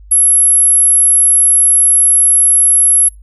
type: tone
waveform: sine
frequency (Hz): 11175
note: F9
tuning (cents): 0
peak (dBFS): -5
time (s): 0.11-3.09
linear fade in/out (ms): 10
effects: noise-tail reverb RT60 0.2 s tail -25 dB re dry + added 50 Hz sine -34 dBFS peak until 3.22 s